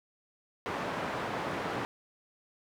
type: band-pass noise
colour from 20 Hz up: white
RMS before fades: -35 dBFS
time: 0.66-1.85 s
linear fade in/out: 0 ms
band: 110 to 1200 Hz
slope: 12 dB/octave
effects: none